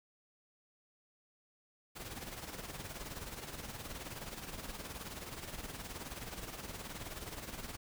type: noise with tremolo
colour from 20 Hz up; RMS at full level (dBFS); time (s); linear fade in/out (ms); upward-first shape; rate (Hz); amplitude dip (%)
pink; -43; 1.95-7.77; 20; sine; 19; 60
effects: none